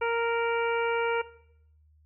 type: harmonic tone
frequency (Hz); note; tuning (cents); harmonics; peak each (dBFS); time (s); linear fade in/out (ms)
465.1; A#4; -4; 1 / 2 / 3 / 4 / 5 / 6; -27 / -31 / -33 / -43 / -35 / -43; 0.01-1.22; 10
effects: noise-tail reverb RT60 0.7 s tail -17 dB re dry + added 76 Hz sine -58 dBFS peak until 2.05 s